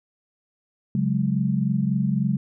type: chord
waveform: sine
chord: C# suspended fourth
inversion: none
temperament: equal with one note detuned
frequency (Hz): 138.59 / 184.04 / 207.7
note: C#3 / F#3 / G#3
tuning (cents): 0 / -9 / 0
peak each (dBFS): -24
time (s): 0.95-2.37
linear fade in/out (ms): 2
effects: none